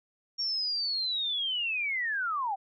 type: linear sweep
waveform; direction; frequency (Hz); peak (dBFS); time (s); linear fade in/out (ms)
sine; down; 5570 to 743; -28; 0.38-2.56; 20
effects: none